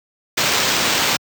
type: noise with sample-and-hold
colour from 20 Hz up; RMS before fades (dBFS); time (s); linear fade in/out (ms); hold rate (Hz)
white; -18; 0.37-1.17; 10; 11025
effects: high-pass 100 Hz 12 dB/octave